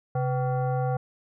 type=tone with frequency modulation; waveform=sine; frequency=132.8 Hz; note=C3; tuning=26 cents sharp; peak=-23 dBFS; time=0.15-0.97 s; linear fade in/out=5 ms; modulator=633 Hz; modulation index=0.94; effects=none